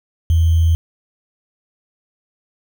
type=tone with sample-and-hold; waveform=sine; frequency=82.41 Hz; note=E2; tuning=in tune; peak=-10 dBFS; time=0.3-0.75 s; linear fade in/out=0 ms; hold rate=3150 Hz; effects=none